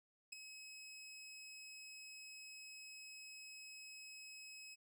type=tone with ADSR envelope; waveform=20% pulse; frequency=2560 Hz; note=D#7; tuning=49 cents sharp; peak=-38 dBFS; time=0.32-4.76 s; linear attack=10 ms; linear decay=6 ms; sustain=-10 dB; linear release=28 ms; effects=none